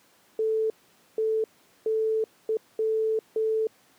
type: tone bursts at uneven times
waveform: sine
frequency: 440 Hz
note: A4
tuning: in tune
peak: -22 dBFS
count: 6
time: 0.39-0.7 / 1.18-1.44 / 1.86-2.24 / 2.49-2.57 / 2.79-3.19 / 3.36-3.67 s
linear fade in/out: 2 ms
effects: pink hiss -60 dBFS RMS until 3.98 s + high-pass 200 Hz 12 dB/octave